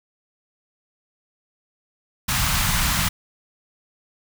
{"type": "band-stop noise", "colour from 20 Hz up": "pink", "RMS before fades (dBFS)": -21, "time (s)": [2.28, 3.09], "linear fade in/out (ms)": 10, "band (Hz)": [200, 860], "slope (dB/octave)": 24, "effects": []}